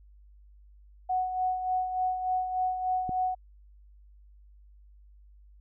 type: tone with tremolo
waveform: sine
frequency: 740 Hz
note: F#5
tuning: in tune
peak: -24 dBFS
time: 1.09-3.35 s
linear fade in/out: 10 ms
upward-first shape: sine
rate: 3.4 Hz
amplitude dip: 55%
type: click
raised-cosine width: 3 ms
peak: -22 dBFS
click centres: 3.093 s
effects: added 50 Hz sine -52 dBFS peak until 5.6 s